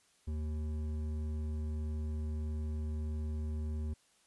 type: tone with hard clipping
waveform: sine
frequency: 76.8 Hz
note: D#2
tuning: 22 cents flat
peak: -36 dBFS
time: 0.27-3.94 s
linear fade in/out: 10 ms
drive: 9 dB
effects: white hiss -69 dBFS RMS until 4.26 s + resampled to 24000 Hz